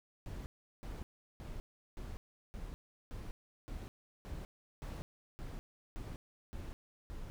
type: noise bursts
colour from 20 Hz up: brown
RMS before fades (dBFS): -44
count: 13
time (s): 0.26-7.3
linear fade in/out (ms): 0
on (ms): 200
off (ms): 370
effects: none